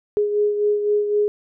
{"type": "beating tone pair", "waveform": "sine", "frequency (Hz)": [415.3, 419.2], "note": ["G#4", "G#4"], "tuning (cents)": [0, 16], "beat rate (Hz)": 3.9, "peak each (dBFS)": [-17, -26], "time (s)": [0.17, 1.28], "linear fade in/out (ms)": 0, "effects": []}